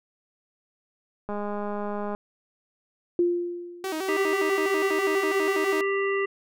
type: click train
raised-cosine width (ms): 1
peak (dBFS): -19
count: 178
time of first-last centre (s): 1.29-2.149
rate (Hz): 206
type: tone with exponential decay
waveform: sine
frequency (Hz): 349.2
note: F4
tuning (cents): 0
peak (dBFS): -17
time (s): 3.19-4.21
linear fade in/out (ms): 2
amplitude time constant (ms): 220
type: tone with vibrato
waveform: sawtooth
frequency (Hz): 346.6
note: F4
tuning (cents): -13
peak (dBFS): -24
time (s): 3.84-5.81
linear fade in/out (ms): 2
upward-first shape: square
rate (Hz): 6.1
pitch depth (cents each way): 170
type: harmonic tone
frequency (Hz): 394.3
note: G4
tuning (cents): +10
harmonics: 1 / 3 / 5 / 7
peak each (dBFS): -24 / -32 / -30 / -37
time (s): 4.08-6.26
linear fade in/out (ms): 10
effects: none